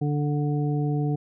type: harmonic tone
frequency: 146.8 Hz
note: D3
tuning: in tune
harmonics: 1 / 2 / 3 / 5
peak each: -23 / -29 / -33 / -37 dBFS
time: 0.01-1.16 s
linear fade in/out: 10 ms
effects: none